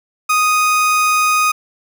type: tone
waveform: 30% pulse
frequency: 1244.5 Hz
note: D#6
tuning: in tune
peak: -9 dBFS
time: 0.29-1.52 s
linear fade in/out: 10 ms
effects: none